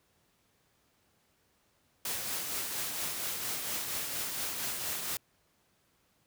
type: noise with tremolo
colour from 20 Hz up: white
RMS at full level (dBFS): -34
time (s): 2.05-5.17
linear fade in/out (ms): 2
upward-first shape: triangle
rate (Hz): 4.3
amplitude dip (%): 40
effects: pink hiss -71 dBFS RMS until 6.26 s + high-pass 60 Hz 12 dB/octave